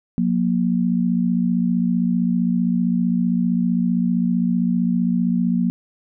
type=tone pair together; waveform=sine; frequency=180.6 / 236 Hz; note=F#3 / A#3; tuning=-42 / +22 cents; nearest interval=perfect fourth; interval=464 cents; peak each=-19 dBFS; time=0.18-5.7 s; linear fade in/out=0 ms; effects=none